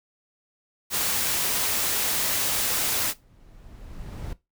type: noise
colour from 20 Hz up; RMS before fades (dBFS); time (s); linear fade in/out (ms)
white; -25; 0.9-3.14; 50
type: noise with exponential growth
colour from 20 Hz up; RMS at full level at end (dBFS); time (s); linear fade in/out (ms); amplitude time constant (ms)
brown; -31; 2.53-4.33; 1; 390
effects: noise-tail reverb RT60 0.2 s tail -18 dB re dry